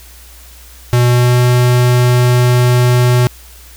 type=tone with pitch glide; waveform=square; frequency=122.2 to 123.55 Hz; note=B2 to B2; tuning=-18 to +1 cents; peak=-8 dBFS; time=0.93-3.27 s; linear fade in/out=0 ms; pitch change=+19 cents; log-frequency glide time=1.05-1.39 s; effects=added 60 Hz sine -37 dBFS peak until 3.76 s + white hiss -40 dBFS RMS until 3.76 s